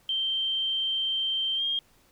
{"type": "tone with pitch glide", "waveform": "sine", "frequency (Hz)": [3136, 3222], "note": ["G7", "G7"], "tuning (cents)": [0, 47], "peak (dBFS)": -25, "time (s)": [0.09, 1.79], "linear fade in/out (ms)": 2, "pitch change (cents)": 47, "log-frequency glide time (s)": [1.56, 1.63], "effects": ["pink hiss -62 dBFS RMS until 2.11 s"]}